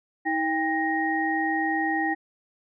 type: tone cluster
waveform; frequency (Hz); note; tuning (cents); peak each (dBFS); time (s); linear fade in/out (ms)
sine; 319.6 / 796 / 1872; D#4 / G5 / A#6; +47 / +26 / +7; -27; 0.25-2.15; 20
effects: none